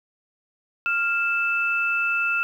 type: tone pair together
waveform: sine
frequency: 1395 / 2637 Hz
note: F6 / E7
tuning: -2 / 0 cents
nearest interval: major seventh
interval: 1102 cents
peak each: -23 dBFS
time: 0.86-2.43 s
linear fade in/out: 0 ms
effects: 9-bit